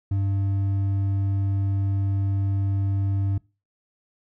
triangle tone with hard clipping, 98.3 Hz, G2, 5 cents sharp, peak -22 dBFS, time 0.11-3.38 s, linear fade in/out 5 ms, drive 8 dB, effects noise-tail reverb RT60 0.3 s tail -23 dB re dry

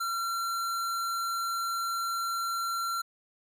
square tone, 1365 Hz, F6, 40 cents flat, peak -30 dBFS, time 0-3.02 s, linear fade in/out 10 ms, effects none

